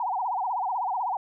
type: tone with vibrato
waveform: sine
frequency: 851 Hz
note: G#5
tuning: 42 cents sharp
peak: -25 dBFS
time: 0-1.17 s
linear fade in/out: 2 ms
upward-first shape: sine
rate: 16 Hz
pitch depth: 260 cents each way
effects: none